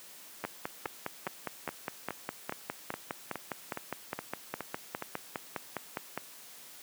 two click trains, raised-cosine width 0.5 ms, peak -18 / -20 dBFS, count 29 / 12, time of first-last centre 0.45-6.176 / 0.44-5.023 s, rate 4.89 / 2.4 Hz, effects white hiss -51 dBFS RMS until 6.82 s + high-pass 150 Hz 12 dB/octave

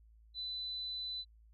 sine tone, 4000 Hz, B7, 21 cents sharp, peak -38 dBFS, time 0.34-1.25 s, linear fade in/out 50 ms, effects added 55 Hz sine -59 dBFS peak until 1.53 s

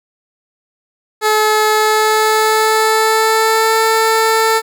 15% pulse tone with pitch glide, 429.9 to 445.3 Hz, A4 to A4, -40 to +21 cents, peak -4 dBFS, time 1.21-4.62 s, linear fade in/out 50 ms, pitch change +61 cents, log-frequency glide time 1.68-3.78 s, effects none

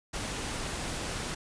pink noise, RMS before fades -35 dBFS, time 0.13-1.35 s, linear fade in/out 10 ms, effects resampled to 22050 Hz

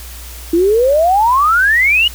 sine exponential sweep, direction up, 325.3 to 2960 Hz, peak -8 dBFS, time 0.53-2.08 s, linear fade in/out 5 ms, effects added 60 Hz sine -30 dBFS peak until 2.14 s + white hiss -34 dBFS RMS until 2.14 s

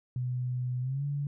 sine tone with pitch glide, 125.2 to 142.99 Hz, B2 to D3, +24 to -46 cents, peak -29 dBFS, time 0.16-1.27 s, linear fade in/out 2 ms, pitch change +230 cents, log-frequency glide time 0.81-1.04 s, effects none

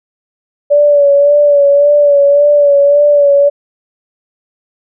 sine tone with vibrato, 575 Hz, D5, 37 cents flat, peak -4 dBFS, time 0.7-3.5 s, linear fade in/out 20 ms, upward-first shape sine, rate 1.8 Hz, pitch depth 34 cents each way, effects none

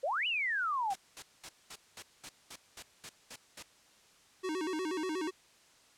sine exponential two-way sweep, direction up then down, 493.9 to 3009 to 750 Hz, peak -30 dBFS, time 0.03-0.94 s, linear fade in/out 10 ms, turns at 0.27 s
white noise bursts, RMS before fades -44 dBFS, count 11, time 0.9-3.627 s, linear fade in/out 5 ms, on 57 ms, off 210 ms
square tone with vibrato, 340.6 Hz, F4, 43 cents flat, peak -34 dBFS, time 4.43-5.31 s, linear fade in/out 20 ms, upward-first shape square, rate 8.3 Hz, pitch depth 160 cents each way
effects white hiss -63 dBFS RMS until 5.97 s + low-pass 8000 Hz 12 dB/octave

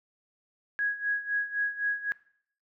sine tone with tremolo, 1659 Hz, G#6, 2 cents flat, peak -24 dBFS, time 0.79-2.12 s, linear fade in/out 0 ms, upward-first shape sine, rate 3.9 Hz, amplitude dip 80%, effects noise-tail reverb RT60 0.6 s tail -20 dB re dry

